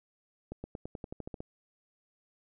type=accelerating click train; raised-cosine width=2 ms; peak=-26 dBFS; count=11; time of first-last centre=0.52-1.405 s; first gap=120 ms; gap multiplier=0.93; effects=none